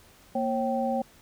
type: tone cluster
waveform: sine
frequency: 233.6 / 542 / 777 Hz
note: A#3 / C#5 / G5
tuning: +4 / -39 / -16 cents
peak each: -29 dBFS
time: 0.35-1.02 s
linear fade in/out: 5 ms
effects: pink hiss -56 dBFS RMS until 1.21 s